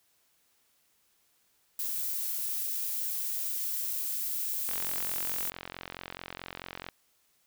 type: noise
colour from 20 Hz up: violet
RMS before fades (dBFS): -33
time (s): 1.79-5.5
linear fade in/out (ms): 2
type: click train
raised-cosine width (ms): 0.3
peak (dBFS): -22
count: 99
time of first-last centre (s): 4.69-6.887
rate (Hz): 44.6
effects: white hiss -70 dBFS RMS until 7.46 s

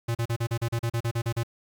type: tone bursts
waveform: square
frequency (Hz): 116.54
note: A#2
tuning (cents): 0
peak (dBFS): -25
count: 13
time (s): 0.08-1.434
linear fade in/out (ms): 10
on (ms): 70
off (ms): 37
effects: 9-bit

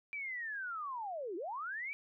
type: linear two-way sweep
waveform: sine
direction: down then up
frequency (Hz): 2349 to 321.4 to 2349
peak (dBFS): -38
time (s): 0.13-1.93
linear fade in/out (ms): 0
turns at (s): 1.36
effects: none

